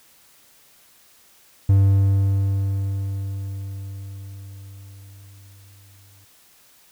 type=tone with exponential decay; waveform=triangle; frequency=98 Hz; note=G2; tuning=in tune; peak=-9 dBFS; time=1.69-6.25 s; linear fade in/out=5 ms; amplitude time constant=990 ms; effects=white hiss -54 dBFS RMS until 6.91 s